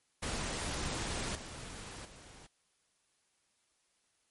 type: noise with level steps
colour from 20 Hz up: pink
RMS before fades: -37 / -46 / -54 dBFS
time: 0.22-2.47 s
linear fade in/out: 10 ms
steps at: 1.35 / 2.05 s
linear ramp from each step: 2 ms
effects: white hiss -75 dBFS RMS until 4.3 s + MP3 48 kbps